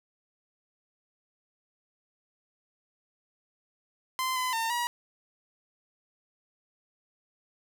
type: tone with pitch steps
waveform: sawtooth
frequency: 1035 / 1015 / 907 / 960 Hz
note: C6 / B5 / A#5 / B5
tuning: -19 / +47 / -48 / -49 cents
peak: -24 dBFS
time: 4.19-4.87 s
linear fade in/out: 0 ms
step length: 170 ms
effects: none